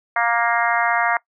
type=harmonic tone; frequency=234.3 Hz; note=A#3; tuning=9 cents sharp; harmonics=3 / 4 / 5 / 6 / 7 / 8 / 9; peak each=-22 / -23 / -24 / -25 / -25 / -26 / -27 dBFS; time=0.16-1.17 s; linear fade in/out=2 ms; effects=noise-tail reverb RT60 0.1 s tail -21 dB re dry